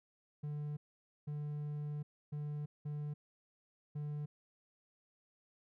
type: tone bursts at uneven times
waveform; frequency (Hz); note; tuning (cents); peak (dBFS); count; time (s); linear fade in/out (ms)
triangle; 148; D3; +14; -36; 5; 0.43-0.77 / 1.27-2.03 / 2.32-2.66 / 2.85-3.14 / 3.95-4.26; 10
effects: none